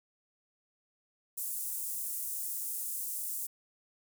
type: high-pass noise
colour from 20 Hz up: pink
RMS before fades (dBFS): -37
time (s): 1.37-3.47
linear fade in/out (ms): 10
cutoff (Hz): 8700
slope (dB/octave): 24
effects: none